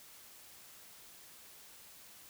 silence, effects white hiss -56 dBFS RMS until 2.29 s

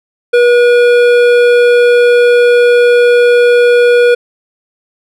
triangle tone with hard clipping, 483.2 Hz, B4, 38 cents flat, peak -6 dBFS, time 0.33-4.15 s, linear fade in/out 10 ms, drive 16 dB, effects none

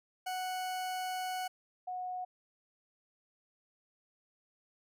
40% pulse / sine tone pair in turn, 740 / 731.5 Hz, F#5 / F#5, 0 / -20 cents, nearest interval unison, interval 20 cents, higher first, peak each -34 / -36 dBFS, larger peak first, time 0.26-1.48 / 1.87-2.25 s, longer first, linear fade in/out 10 ms, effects none

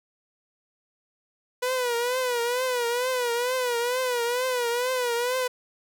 sawtooth tone with vibrato, 491.8 Hz, B4, 7 cents flat, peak -20 dBFS, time 1.62-5.48 s, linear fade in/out 10 ms, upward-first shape triangle, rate 2.2 Hz, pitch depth 98 cents each way, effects none

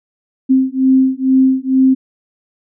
sine beating tone pair, 261.6 / 263.8 Hz, C4 / C4, 0 / +14 cents, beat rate 2.2 Hz, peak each -12 dBFS, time 0.49-1.95 s, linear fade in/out 20 ms, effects none

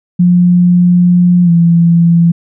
sine tone with pitch glide, 177.2 to 169.2 Hz, F3 to E3, +25 to +45 cents, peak -4 dBFS, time 0.19-2.32 s, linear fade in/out 10 ms, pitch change -80 cents, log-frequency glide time 1.44-1.5 s, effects none

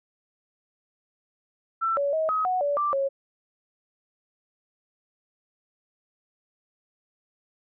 sine tone with pitch steps, 1337 / 566 / 635 / 1268 / 737 / 575 / 1176 / 548 Hz, E6 / C#5 / D#5 / D#6 / F#5 / D5 / D6 / C#5, +24 / +36 / +35 / +32 / -7 / -37 / +2 / -20 cents, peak -22 dBFS, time 1.81-3.09 s, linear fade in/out 20 ms, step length 160 ms, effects none

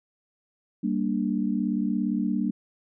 sine chord, G minor, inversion none, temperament equal, 196 / 233.1 / 293.7 Hz, G3 / Bb3 / D4, 0 / 0 / 0 cents, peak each -27 / -27 / -29 dBFS, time 0.83-2.51 s, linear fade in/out 10 ms, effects none

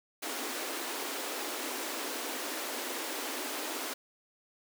pink high-pass noise, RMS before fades -37 dBFS, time 0.22-3.94 s, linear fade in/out 10 ms, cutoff 250 Hz, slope 96 dB/octave, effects none

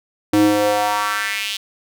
square tone with high-pass filter sweep, 103.83 Hz, G#2, in tune, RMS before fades -18 dBFS, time 0.33-1.57 s, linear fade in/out 5 ms, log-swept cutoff 250 to 3400 Hz, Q 3.1, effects none

